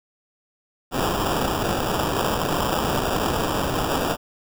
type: noise with sample-and-hold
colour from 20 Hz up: white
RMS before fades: -23 dBFS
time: 0.91-4.17 s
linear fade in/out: 50 ms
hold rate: 2100 Hz
effects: none